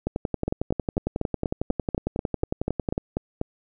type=two click trains; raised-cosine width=2 ms; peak=-11 / -11 dBFS; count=33 / 13; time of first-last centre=0.07-2.979 / 0.48-3.414 s; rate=11 / 4.09 Hz; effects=none